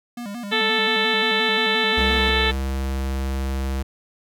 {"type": "tone with vibrato", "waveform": "square", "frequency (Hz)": 220, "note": "A3", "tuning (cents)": 0, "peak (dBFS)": -30, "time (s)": [0.17, 2.3], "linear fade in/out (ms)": 5, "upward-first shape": "square", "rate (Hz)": 5.7, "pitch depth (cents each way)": 150}
{"type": "harmonic tone", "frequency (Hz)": 440, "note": "A4", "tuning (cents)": 0, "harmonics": [1, 2, 3, 4, 5, 6, 7, 8, 9], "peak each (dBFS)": [-25, -28, -29, -24, -27, -28, -28, -26, -28], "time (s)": [0.51, 2.52], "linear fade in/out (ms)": 20}
{"type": "tone with pitch glide", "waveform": "square", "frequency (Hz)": [67.4, 66.78], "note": ["C#2", "C2"], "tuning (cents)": [-48, 36], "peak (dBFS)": -23, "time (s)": [1.97, 3.83], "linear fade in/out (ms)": 10, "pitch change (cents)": -16, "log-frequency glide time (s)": [2.1, 2.59]}
{"effects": []}